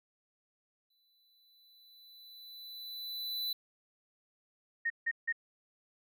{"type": "tone with exponential growth", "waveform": "square", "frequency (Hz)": 3991, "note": "B7", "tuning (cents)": 17, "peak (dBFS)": -33, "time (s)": [0.9, 3.53], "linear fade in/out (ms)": 5, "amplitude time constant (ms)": 570}
{"type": "tone bursts", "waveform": "sine", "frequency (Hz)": 1852, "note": "A#6", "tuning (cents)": -12, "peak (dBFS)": -29, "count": 3, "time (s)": [4.85, 5.326], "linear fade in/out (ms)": 10, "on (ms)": 52, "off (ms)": 160}
{"effects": []}